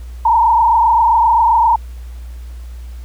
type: tone with frequency modulation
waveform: sine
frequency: 920 Hz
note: A#5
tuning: 23 cents flat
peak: -8 dBFS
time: 0.25-1.76 s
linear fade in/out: 5 ms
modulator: 27.6 Hz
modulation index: 1.7
effects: added 60 Hz sine -27 dBFS peak until 3.04 s + pink hiss -48 dBFS RMS until 3.04 s